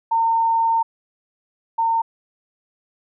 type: tone pair in turn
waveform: sine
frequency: 911 / 911 Hz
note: A#5 / A#5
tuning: -40 / -40 cents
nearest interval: unison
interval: 0 cents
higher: neither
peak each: -15 / -16 dBFS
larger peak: first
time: 0.11-0.83 / 1.78-2.02 s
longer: first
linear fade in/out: 10 ms
effects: none